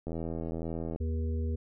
click train, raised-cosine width 2 ms, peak -23 dBFS, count 74, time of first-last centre 0.07-0.96 s, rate 82 Hz
harmonic tone, 80 Hz, D#2, 49 cents sharp, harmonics 1 / 3 / 5 / 6, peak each -29 / -39 / -43 / -45 dBFS, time 1-1.56 s, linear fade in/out 10 ms
effects none

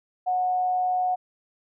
sine tone with amplitude modulation, 732 Hz, F#5, 19 cents flat, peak -20 dBFS, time 0.26-1.16 s, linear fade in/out 20 ms, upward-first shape sine, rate 162 Hz, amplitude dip 25%, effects none

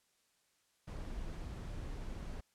brown noise, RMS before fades -43 dBFS, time 0.87-2.41 s, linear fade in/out 10 ms, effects white hiss -75 dBFS RMS until 2.54 s + low-pass 10000 Hz 12 dB/octave

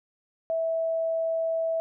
sine tone, 654 Hz, E5, 14 cents flat, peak -24 dBFS, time 0.5-1.8 s, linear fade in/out 0 ms, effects none

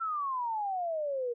sine exponential sweep, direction down, 1362 to 466.9 Hz, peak -30 dBFS, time 0-1.34 s, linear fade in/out 20 ms, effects none

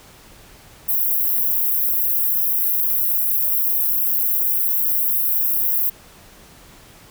white high-pass noise, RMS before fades -19 dBFS, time 0.88-5.9 s, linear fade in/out 10 ms, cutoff 12000 Hz, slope 48 dB/octave, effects pink hiss -46 dBFS RMS until 7.1 s

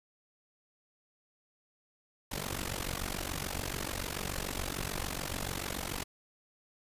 pink noise with amplitude modulation, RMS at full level -33 dBFS, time 2.31-6.04 s, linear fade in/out 10 ms, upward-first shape sine, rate 46.9 Hz, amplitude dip 90%, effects resampled to 32000 Hz

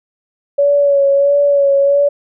sine tone with vibrato, 564 Hz, C#5, 30 cents sharp, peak -8 dBFS, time 0.58-2.09 s, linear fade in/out 10 ms, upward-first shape sine, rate 1.5 Hz, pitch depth 28 cents each way, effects none

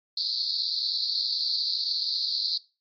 pink band-pass noise, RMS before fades -28 dBFS, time 0.17-2.58 s, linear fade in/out 5 ms, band 4100 to 4700 Hz, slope 96 dB/octave, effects noise-tail reverb RT60 0.3 s tail -20 dB re dry + MP3 32 kbps

